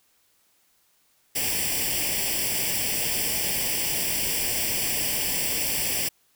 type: noise with comb filter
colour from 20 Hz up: white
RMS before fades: -26 dBFS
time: 1.35-6.09 s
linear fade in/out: 10 ms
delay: 0.38 ms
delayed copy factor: +0.85
effects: white hiss -65 dBFS RMS until 6.35 s